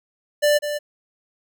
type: tone with echo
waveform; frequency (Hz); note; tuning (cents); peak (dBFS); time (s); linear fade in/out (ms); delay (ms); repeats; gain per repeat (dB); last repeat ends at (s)
square; 590; D5; +8; -15; 0.42-0.59; 20; 200; 1; -9; 0.79
effects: none